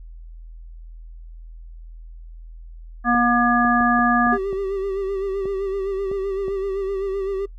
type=harmonic tone; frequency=240 Hz; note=B3; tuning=49 cents flat; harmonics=1 / 3 / 5 / 7; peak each=-19 / -21 / -20 / -21 dBFS; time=3.04-4.38 s; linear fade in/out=50 ms
type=clicks; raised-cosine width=2 ms; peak=-21 dBFS; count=9; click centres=3.147 / 3.649 / 3.809 / 3.99 / 4.268 / 4.529 / 5.456 / 6.115 / 6.482 s
type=tone with vibrato; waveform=triangle; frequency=390 Hz; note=G4; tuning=9 cents flat; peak=-20 dBFS; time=4.32-7.46 s; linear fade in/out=10 ms; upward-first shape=sine; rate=7.8 Hz; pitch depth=44 cents each way
effects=noise-tail reverb RT60 0.1 s tail -23 dB re dry + added 41 Hz sine -36 dBFS peak until 7.58 s